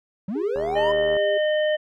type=linear sweep; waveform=triangle; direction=up; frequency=174.7 to 1017 Hz; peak=-23 dBFS; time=0.28-0.92 s; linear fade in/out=5 ms
type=tone with pitch glide; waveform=sine; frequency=407.8 to 403.8 Hz; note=G#4 to G#4; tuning=-32 to -49 cents; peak=-26 dBFS; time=0.35-1.38 s; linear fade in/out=10 ms; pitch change=-17 cents; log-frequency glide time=0.72-0.97 s
type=click train; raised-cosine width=1 ms; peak=-20 dBFS; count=48; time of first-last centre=0.56-1.167 s; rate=77.4 Hz
type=harmonic tone; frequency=611 Hz; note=D#5; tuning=32 cents flat; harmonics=1 / 3 / 5; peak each=-19 / -29 / -33 dBFS; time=0.75-1.77 s; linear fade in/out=20 ms
effects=none